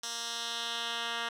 10% pulse tone with band-pass filter sweep, 233.1 Hz, A#3, in tune, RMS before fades -36 dBFS, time 0.03-1.29 s, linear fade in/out 5 ms, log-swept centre 5600 to 2400 Hz, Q 1.6, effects none

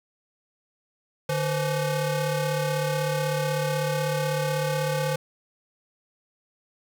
35% pulse ring-modulated tone, 335.9 Hz, E4, 33 cents sharp, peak -19 dBFS, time 1.29-5.16 s, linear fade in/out 5 ms, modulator 186 Hz, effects none

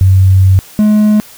sine / triangle tone pair in turn, 94.7 / 211.7 Hz, F#2 / G#3, +41 / +33 cents, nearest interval octave + major second, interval 1392 cents, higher second, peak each -3 dBFS, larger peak neither, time 0.01-0.59 / 0.79-1.2 s, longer first, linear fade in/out 0 ms, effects white hiss -36 dBFS RMS until 1.37 s

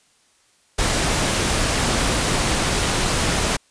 pink noise, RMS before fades -20 dBFS, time 0.78-3.57 s, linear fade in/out 10 ms, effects white hiss -59 dBFS RMS until 3.7 s + resampled to 22050 Hz

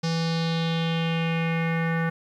square tone with low-pass filter sweep, 164.81 Hz, E3, in tune, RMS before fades -25 dBFS, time 0.03-2.1 s, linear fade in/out 10 ms, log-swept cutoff 5200 to 1700 Hz, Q 3.7, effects 10-bit

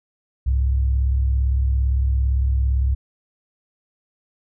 sine tone pair together, 66.16 / 103.83 Hz, C2 / G#2, +20 / 0 cents, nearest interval minor sixth, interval 780 cents, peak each -16 / -27 dBFS, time 0.46-2.95 s, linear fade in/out 10 ms, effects none

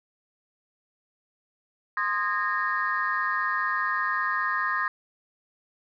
sine tone cluster, 1050 / 1235 / 1645 / 1841 Hz, C6 / D#6 / G#6 / A#6, +6 / -13 / -17 / -22 cents, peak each -29 dBFS, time 1.97-4.88 s, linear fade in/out 2 ms, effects tanh soft clip ceiling -15 dBFS

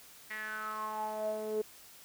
sawtooth tone with band-pass filter sweep, 215.6 Hz, A3, 35 cents flat, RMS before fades -37 dBFS, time 0.3-1.62 s, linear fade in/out 10 ms, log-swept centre 2000 to 430 Hz, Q 8.2, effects white hiss -55 dBFS RMS until 2.04 s

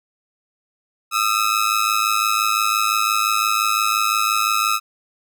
sawtooth ring-modulated tone, 1286 Hz, E6, 43 cents flat, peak -10 dBFS, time 1.11-4.8 s, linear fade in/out 50 ms, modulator 52.9 Hz, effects none

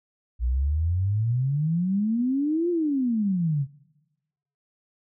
sine exponential two-way sweep, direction up then down, 57.4 to 355.8 to 132.7 Hz, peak -21 dBFS, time 0.39-3.67 s, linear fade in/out 50 ms, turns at 2.7 s, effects noise-tail reverb RT60 1.0 s tail -22 dB re dry

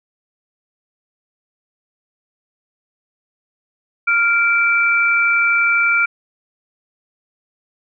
sine tone pair together, 1396 / 2332 Hz, F6 / D7, -1 / -13 cents, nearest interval major sixth, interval 888 cents, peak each -15 dBFS, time 4.07-6.06 s, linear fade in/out 10 ms, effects none

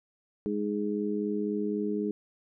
harmonic tone, 103.83 Hz, G#2, in tune, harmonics 2 / 3 / 4, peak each -31 / -33 / -32 dBFS, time 0.46-2.11 s, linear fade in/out 0 ms, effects none

